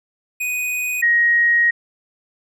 square / sine tone pair in turn, 2489 / 1884.3 Hz, D#7 / A#6, 0 / +18 cents, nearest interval perfect fourth, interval 482 cents, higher first, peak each -21 / -12 dBFS, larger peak second, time 0.4-1.02 / 1.02-1.71 s, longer second, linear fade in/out 10 ms, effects none

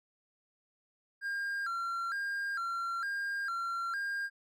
triangle tone with vibrato, 1484 Hz, F#6, 5 cents sharp, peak -31 dBFS, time 1.21-4.3 s, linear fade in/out 50 ms, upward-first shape square, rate 1.1 Hz, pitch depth 140 cents each way, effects none

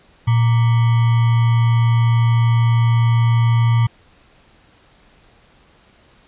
sine tone with sample-and-hold, 116.54 Hz, A#2, in tune, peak -11 dBFS, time 0.27-3.87 s, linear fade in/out 10 ms, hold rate 1050 Hz, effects pink hiss -52 dBFS RMS until 6.27 s + resampled to 8000 Hz

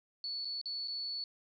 sine tone with dropouts, 4435 Hz, C#8, in tune, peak -36 dBFS, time 0.24-1.24 s, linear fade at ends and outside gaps 1 ms, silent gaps 0.448-0.453 / 0.614-0.657 / 0.875-0.881 s, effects none

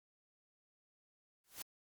white noise with exponential growth, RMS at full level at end -41 dBFS, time 1.44-1.62 s, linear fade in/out 2 ms, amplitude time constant 38 ms, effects MP3 96 kbps

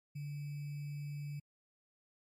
sine tone with sample-and-hold, 145.1 Hz, D3, 21 cents flat, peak -39 dBFS, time 0.15-1.4 s, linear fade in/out 10 ms, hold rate 2450 Hz, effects MP3 64 kbps

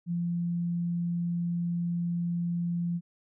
sine tone, 172.3 Hz, F3, 23 cents flat, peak -27 dBFS, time 0.06-3.01 s, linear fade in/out 50 ms, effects none

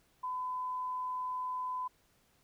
sine tone, 1009 Hz, B5, 37 cents sharp, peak -34 dBFS, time 0.23-1.88 s, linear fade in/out 10 ms, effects pink hiss -70 dBFS RMS until 2.43 s

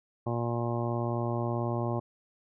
harmonic tone, 118.4 Hz, A#2, 27 cents sharp, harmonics 1 / 2 / 3 / 4 / 5 / 6 / 7 / 8 / 9, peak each -31 / -36 / -35 / -43 / -37 / -41 / -40 / -45 / -41 dBFS, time 0.26-2 s, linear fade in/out 10 ms, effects none

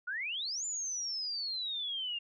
sine exponential two-way sweep, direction up then down, 1400 to 7170 to 2779 Hz, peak -34 dBFS, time 0.07-2.19 s, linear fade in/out 10 ms, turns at 0.65 s, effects none

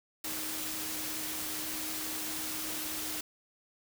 sine tone in noise, 311.1 Hz, D#4, in tune, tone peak -45 dBFS, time 0.24-3.21 s, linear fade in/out 5 ms, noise white, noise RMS -37 dBFS, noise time 0.24-3.21 s, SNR -11 dB, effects none

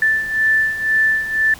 sine beating tone pair, 1760 / 1762 Hz, A6 / A6, 0 / +2 cents, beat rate 2 Hz, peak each -20 / -15 dBFS, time 0.02-1.54 s, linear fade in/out 2 ms, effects pink hiss -39 dBFS RMS until 1.59 s

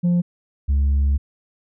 sine tone pair in turn, 175.1 / 70.01 Hz, F3 / C#2, +5 / +18 cents, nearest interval octave + major third, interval 1587 cents, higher first, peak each -12 dBFS, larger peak neither, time 0.03-0.22 / 0.68-1.18 s, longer second, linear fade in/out 20 ms, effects tanh soft clip ceiling -14 dBFS

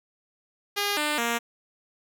5% pulse tone with pitch steps, 407.2 / 299.2 / 234.4 Hz, G#4 / D4 / A#3, -34 / +32 / +10 cents, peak -13 dBFS, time 0.76-1.39 s, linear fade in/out 20 ms, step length 210 ms, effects none

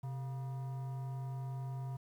sine tone with frequency modulation, 130 Hz, C3, 11 cents flat, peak -35 dBFS, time 0.03-1.97 s, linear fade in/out 10 ms, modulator 831 Hz, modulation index 0.28, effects tanh soft clip ceiling -37 dBFS + 11-bit

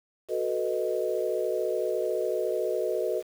sine chord, B dominant seventh, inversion second, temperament equal, 370 / 440 / 493.9 / 622.3 Hz, F#4 / A4 / B4 / D#5, 0 / 0 / 0 / 0 cents, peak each -31 dBFS, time 0.28-3.23 s, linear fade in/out 50 ms, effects 8-bit

